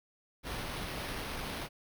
pink noise with sample-and-hold, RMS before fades -39 dBFS, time 0.43-1.69 s, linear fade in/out 50 ms, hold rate 7350 Hz, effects none

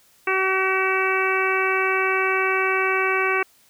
harmonic tone, 380 Hz, F#4, 46 cents sharp, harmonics 1 / 2 / 3 / 4 / 5 / 6 / 7, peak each -24 / -30 / -25 / -26 / -29 / -25 / -28 dBFS, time 0.27-3.43 s, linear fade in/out 5 ms, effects white hiss -57 dBFS RMS until 3.69 s

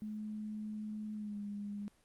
sine tone with pitch glide, 213.2 to 204.4 Hz, G#3 to G#3, +46 to -27 cents, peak -39 dBFS, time 0.02-1.88 s, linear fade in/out 0 ms, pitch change -73 cents, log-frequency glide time 1.15-1.4 s, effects pink hiss -70 dBFS RMS until 2.04 s + Opus 24 kbps

